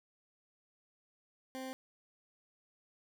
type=tone; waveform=20% pulse; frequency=261.6 Hz; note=C4; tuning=in tune; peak=-36 dBFS; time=1.55-1.73 s; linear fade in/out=0 ms; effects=none